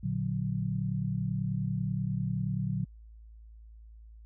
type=chord; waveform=sine; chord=Bb augmented; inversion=none; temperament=equal; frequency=116.54 / 146.83 / 185 Hz; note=Bb2 / D3 / F#3; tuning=0 / 0 / 0 cents; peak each=-33 dBFS; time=0.03-2.85 s; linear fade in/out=10 ms; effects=added 55 Hz sine -48 dBFS peak until 4.25 s